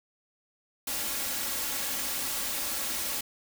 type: noise with comb filter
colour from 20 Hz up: white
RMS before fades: -32 dBFS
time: 0.87-3.21 s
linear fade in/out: 5 ms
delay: 3.6 ms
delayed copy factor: +0.55
effects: none